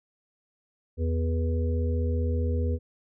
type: harmonic tone with a mistuned harmonic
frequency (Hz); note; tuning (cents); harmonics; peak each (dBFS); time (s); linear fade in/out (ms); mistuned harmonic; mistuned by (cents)
82.41; E2; 0; 1 / 3 / 5 / 6; -24 / -34 / -37 / -35; 0.97-2.79; 50; 6; -25
effects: none